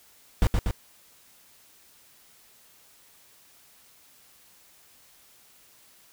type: noise with echo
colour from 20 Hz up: brown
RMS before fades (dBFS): -19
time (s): 0.42-0.47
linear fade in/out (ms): 0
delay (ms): 120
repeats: 2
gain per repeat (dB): -3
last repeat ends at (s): 0.71
effects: white hiss -57 dBFS RMS until 6.12 s